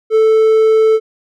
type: tone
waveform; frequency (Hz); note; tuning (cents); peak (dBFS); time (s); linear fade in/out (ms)
triangle; 440; A4; 0; -5; 0.1-1; 50
effects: none